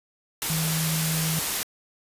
sine tone in noise, 160 Hz, D#3, 49 cents sharp, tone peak -25 dBFS, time 0.5-1.39 s, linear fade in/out 0 ms, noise white, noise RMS -27 dBFS, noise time 0.42-1.63 s, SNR -1 dB, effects resampled to 32000 Hz

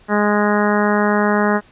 harmonic tone, 207.7 Hz, G#3, in tune, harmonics 1 / 2 / 3 / 4 / 5 / 6 / 7 / 8 / 9, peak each -17 / -20 / -22 / -23 / -24 / -25 / -25 / -26 / -27 dBFS, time 0.08-1.61 s, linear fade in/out 50 ms, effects pink hiss -50 dBFS RMS until 1.71 s + resampled to 8000 Hz

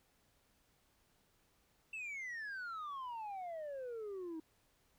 sine exponential sweep, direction down, 2689 to 311.9 Hz, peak -39 dBFS, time 1.93-4.4 s, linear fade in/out 5 ms, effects tanh soft clip ceiling -41 dBFS + pink hiss -74 dBFS RMS until 4.98 s

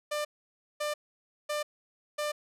sawtooth tone bursts, 596 Hz, D5, 25 cents sharp, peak -26 dBFS, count 4, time 0.11-2.32 s, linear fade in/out 10 ms, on 140 ms, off 550 ms, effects low-pass 12000 Hz 12 dB/octave

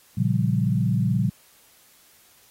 sine chord, G half-diminished seventh, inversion first, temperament equal, 116.54 / 138.59 / 174.61 / 196 Hz, Bb2 / Db3 / F3 / G3, 0 / 0 / 0 / 0 cents, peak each -23 / -25 / -25 / -26 dBFS, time 0.17-1.3 s, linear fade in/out 10 ms, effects white hiss -56 dBFS RMS until 2.5 s + AAC 48 kbps

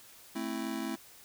square chord, A minor, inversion none, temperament just, 220 / 264 / 330 Hz, A3 / C4 / E4, 0 / +16 / +2 cents, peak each -39 / -39 / -39 dBFS, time 0.35-0.96 s, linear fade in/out 10 ms, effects white hiss -55 dBFS RMS until 1.24 s

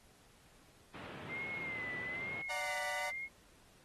pink band-pass noise, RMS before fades -50 dBFS, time 0.94-2.42 s, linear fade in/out 5 ms, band 110 to 3100 Hz, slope 24 dB/octave
sine tone with vibrato, 2073 Hz, C7, 17 cents flat, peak -39 dBFS, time 1.28-3.29 s, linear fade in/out 50 ms, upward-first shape sine, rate 1.1 Hz, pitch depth 79 cents each way
sawtooth chord, D augmented, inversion none, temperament equal, 587.3 / 740 / 932.3 Hz, D5 / F#5 / A#5, 0 / 0 / 0 cents, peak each -40 / -38 / -41 dBFS, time 2.49-3.11 s, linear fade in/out 20 ms
effects pink hiss -65 dBFS RMS until 3.84 s + AAC 32 kbps

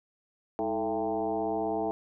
sine tone with frequency modulation, 554.4 Hz, C#5, in tune, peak -27 dBFS, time 0.59-1.91 s, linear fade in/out 0 ms, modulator 116 Hz, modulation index 2.5, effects none

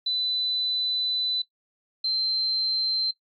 sine tone pair in turn, 4000 / 4117 Hz, B7 / C8, +21 / -29 cents, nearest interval unison, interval 50 cents, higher second, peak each -23 dBFS, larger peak neither, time 0.06-1.42 / 2.04-3.11 s, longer first, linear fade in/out 5 ms, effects noise-tail reverb RT60 0.1 s tail -17 dB re dry + MP3 64 kbps

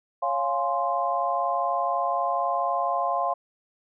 sine chord, Db major seventh, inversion none, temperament equal, 554.4 / 698.5 / 830.6 / 1046.5 Hz, Db5 / F5 / Ab5 / C6, 0 / 0 / 0 / 0 cents, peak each -31 / -26 / -31 / -27 dBFS, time 0.22-3.34 s, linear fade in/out 10 ms, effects none

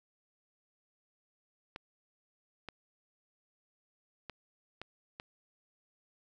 clicks, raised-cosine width 0.3 ms, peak -26 dBFS, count 5, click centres 1.761 / 2.687 / 4.297 / 4.816 / 5.199 s, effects none

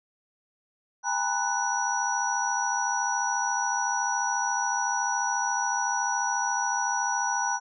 sine tone cluster, 806 / 913 / 987 / 1485 / 5850 Hz, G5 / A#5 / B5 / F#6 / F#8, +48 / -36 / -1 / +6 / -21 cents, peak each -31 dBFS, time 1.03-7.6 s, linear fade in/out 50 ms, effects none

